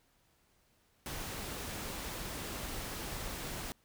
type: noise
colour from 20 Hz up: pink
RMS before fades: -41 dBFS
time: 1.06-3.72 s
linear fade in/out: 0 ms
effects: pink hiss -71 dBFS RMS until 3.84 s